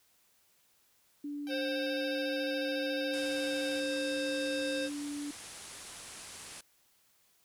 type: tone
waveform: sine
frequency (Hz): 290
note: D4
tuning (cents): -22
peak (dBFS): -36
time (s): 1.24-5.31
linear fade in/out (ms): 5
type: tone with vibrato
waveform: 10% pulse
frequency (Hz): 760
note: F#5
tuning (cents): +46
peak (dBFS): -38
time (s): 1.47-3.8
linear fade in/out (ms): 0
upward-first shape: square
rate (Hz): 14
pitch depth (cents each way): 47
type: harmonic tone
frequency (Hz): 529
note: C5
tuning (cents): +19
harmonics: 1 / 3 / 5 / 7 / 9 / 10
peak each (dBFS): -34 / -41 / -43 / -42 / -48 / -49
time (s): 1.48-4.9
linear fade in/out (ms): 50
type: low-pass noise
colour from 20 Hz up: white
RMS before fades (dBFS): -48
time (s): 3.13-6.61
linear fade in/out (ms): 5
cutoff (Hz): 11000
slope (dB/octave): 96
effects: white hiss -69 dBFS RMS until 7.44 s